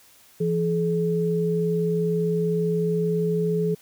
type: tone pair together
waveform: sine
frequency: 168.72 / 426.5 Hz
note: E3 / G#4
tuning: +41 / +46 cents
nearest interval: octave + major third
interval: 1605 cents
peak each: -23 dBFS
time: 0.4-3.75 s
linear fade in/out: 10 ms
effects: white hiss -54 dBFS RMS until 3.81 s